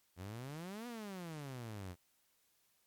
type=exponential two-way sweep; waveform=sawtooth; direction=up then down; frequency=85.6 to 246.9 to 85.6 Hz; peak=-40 dBFS; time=0.16-1.96 s; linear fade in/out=50 ms; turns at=0.87 s; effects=white hiss -75 dBFS RMS until 2.86 s + MP3 96 kbps